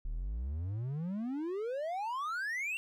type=exponential sweep; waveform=triangle; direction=up; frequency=34.38 to 2775 Hz; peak=-32 dBFS; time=0.05-2.77 s; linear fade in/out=0 ms; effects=none